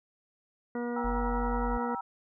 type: harmonic tone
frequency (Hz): 240.1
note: B3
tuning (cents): -49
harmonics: 1 / 2 / 3 / 4 / 5 / 6 / 8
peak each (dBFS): -33 / -35 / -44 / -44 / -49 / -45 / -49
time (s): 0.75-1.95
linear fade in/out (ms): 2
type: chord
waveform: sine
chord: E diminished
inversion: first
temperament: equal with one note detuned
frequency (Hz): 784 / 949.7 / 1318.5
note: G5 / Bb5 / E6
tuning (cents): 0 / +32 / 0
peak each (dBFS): -38 / -36 / -38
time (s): 0.96-2.01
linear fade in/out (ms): 5
type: tone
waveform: sine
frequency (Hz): 47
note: F#1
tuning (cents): +28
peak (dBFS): -31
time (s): 1.04-1.78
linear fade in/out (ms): 10
effects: none